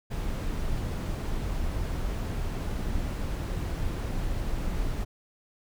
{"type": "noise", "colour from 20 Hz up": "brown", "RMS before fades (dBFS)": -30, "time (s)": [0.1, 5.05], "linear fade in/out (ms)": 20, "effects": []}